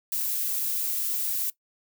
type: noise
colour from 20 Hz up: violet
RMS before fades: -28 dBFS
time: 0.12-1.5 s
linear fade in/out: 2 ms
effects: noise-tail reverb RT60 0.1 s tail -19 dB re dry